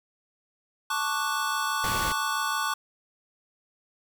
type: chord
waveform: square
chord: D major seventh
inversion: second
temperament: equal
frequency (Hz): 880 / 1108.7 / 1174.7 / 1480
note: A5 / C#6 / D6 / F#6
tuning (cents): 0 / 0 / 0 / 0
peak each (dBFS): -34 / -31 / -33 / -32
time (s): 0.9-2.74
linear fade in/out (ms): 5
type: noise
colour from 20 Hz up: pink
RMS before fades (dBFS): -32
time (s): 1.84-2.12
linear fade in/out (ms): 0
effects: none